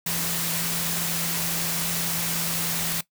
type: tone in noise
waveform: sine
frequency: 167.8 Hz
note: E3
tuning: 31 cents sharp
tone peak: -33 dBFS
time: 0.06-3.01 s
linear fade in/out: 5 ms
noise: white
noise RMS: -27 dBFS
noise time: 0.06-3.01 s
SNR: -9 dB
effects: noise-tail reverb RT60 0.1 s tail -18 dB re dry